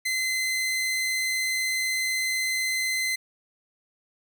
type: tone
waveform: sawtooth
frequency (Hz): 2056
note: C7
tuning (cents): -31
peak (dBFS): -21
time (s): 0.05-3.16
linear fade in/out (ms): 10
effects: 10-bit